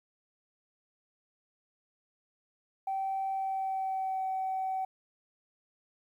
sine tone with pitch glide, 773 to 760.2 Hz, G5 to F#5, -24 to +47 cents, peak -29 dBFS, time 2.87-4.85 s, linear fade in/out 5 ms, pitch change -29 cents, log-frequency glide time 3.32-4.24 s, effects tanh soft clip ceiling -26 dBFS + 11-bit

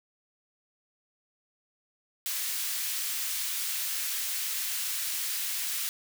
white high-pass noise, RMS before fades -32 dBFS, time 2.26-5.89 s, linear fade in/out 0 ms, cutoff 1800 Hz, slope 12 dB/octave, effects none

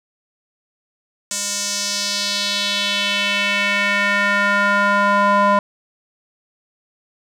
square tone with band-pass filter sweep, 202.4 Hz, G#3, 44 cents flat, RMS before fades -18 dBFS, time 1.31-5.59 s, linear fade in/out 2 ms, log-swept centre 7200 to 930 Hz, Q 2.4, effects none

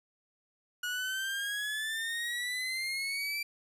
30% pulse exponential sweep, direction up, 1451 to 2349 Hz, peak -30 dBFS, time 0.83-3.43 s, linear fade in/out 5 ms, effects resampled to 32000 Hz

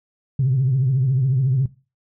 sine tone with vibrato, 131.5 Hz, C3, 9 cents sharp, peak -14 dBFS, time 0.39-1.66 s, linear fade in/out 5 ms, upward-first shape triangle, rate 14 Hz, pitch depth 130 cents each way, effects noise-tail reverb RT60 0.3 s tail -18 dB re dry + tanh soft clip ceiling -11 dBFS

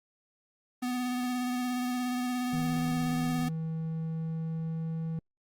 square tone with vibrato, 248.7 Hz, B3, 12 cents sharp, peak -30 dBFS, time 0.82-3.49 s, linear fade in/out 10 ms, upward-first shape sine, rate 17 Hz, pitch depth 19 cents each way
triangle tone with pitch glide, 160.7 to 162.29 Hz, E3 to E3, -44 to -27 cents, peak -29 dBFS, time 2.53-5.19 s, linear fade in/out 2 ms, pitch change +17 cents, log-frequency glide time 3.22-5.05 s
effects Opus 32 kbps

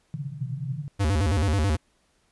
pink band-pass noise, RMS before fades -32 dBFS, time 0.14-0.88 s, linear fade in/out 0 ms, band 120 to 160 Hz, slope 96 dB/octave
square tone with vibrato, 87.31 Hz, F2, in tune, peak -21 dBFS, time 0.99-1.77 s, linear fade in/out 20 ms, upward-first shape square, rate 9.2 Hz, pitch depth 230 cents each way
effects pink hiss -67 dBFS RMS until 2.31 s + resampled to 24000 Hz

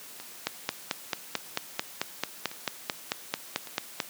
two click trains, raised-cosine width 0.2 ms, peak -9 / -23 dBFS, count 17 / 4, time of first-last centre 0.47-4.002 / 0.2-3.672 s, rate 4.53 / 0.864 Hz, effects white hiss -46 dBFS RMS until 4.09 s + high-pass 150 Hz 12 dB/octave

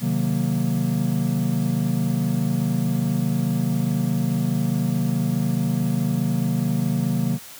triangle chord, C half-diminished seventh, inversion none, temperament equal, 130.81 / 155.56 / 185 / 233.1 Hz, C3 / Eb3 / Gb3 / Bb3, 0 / 0 / 0 / 0 cents, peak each -23 dBFS, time 0-7.39 s, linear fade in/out 50 ms, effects white hiss -41 dBFS RMS until 7.59 s + high-pass 60 Hz 12 dB/octave

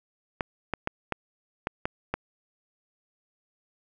clicks, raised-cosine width 0.5 ms, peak -12 dBFS, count 7, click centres 0.408 / 0.737 / 0.874 / 1.123 / 1.671 / 1.855 / 2.14 s, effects none

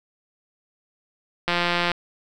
click train, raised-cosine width 0.3 ms, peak -6 dBFS, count 77, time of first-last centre 1.48-1.917 s, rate 174 Hz, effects none

